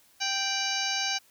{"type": "harmonic tone with a mistuned harmonic", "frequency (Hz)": 784, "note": "G5", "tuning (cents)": 0, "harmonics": [1, 2, 3, 4, 5, 6, 7, 8], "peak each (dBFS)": [-35, -35, -35, -35, -35, -35, -35, -35], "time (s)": [0.2, 1.19], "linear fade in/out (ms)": 20, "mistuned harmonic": 4, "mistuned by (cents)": -110, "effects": ["white hiss -61 dBFS RMS until 1.3 s"]}